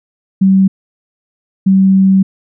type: tone bursts at uneven times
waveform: sine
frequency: 191.8 Hz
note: G3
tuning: 37 cents flat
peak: -5 dBFS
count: 2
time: 0.41-0.68 / 1.66-2.23 s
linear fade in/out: 10 ms
effects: none